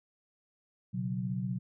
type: chord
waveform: sine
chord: B suspended second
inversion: none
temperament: just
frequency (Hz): 123.47 / 138.9 / 185.21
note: B2 / C#3 / F#3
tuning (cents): 0 / +4 / +2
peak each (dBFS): -35 / -39 / -34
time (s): 0.93-1.59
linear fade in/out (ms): 20
effects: none